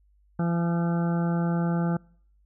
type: harmonic tone with a mistuned harmonic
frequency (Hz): 170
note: F3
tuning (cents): -46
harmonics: 1 / 2 / 3 / 4 / 5 / 7 / 8 / 9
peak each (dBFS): -23 / -34 / -37 / -38 / -38 / -43 / -41 / -44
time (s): 0.39-1.97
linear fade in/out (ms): 5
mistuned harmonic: 7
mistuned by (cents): +29
effects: noise-tail reverb RT60 0.6 s tail -26 dB re dry + added 50 Hz sine -59 dBFS peak until 2.45 s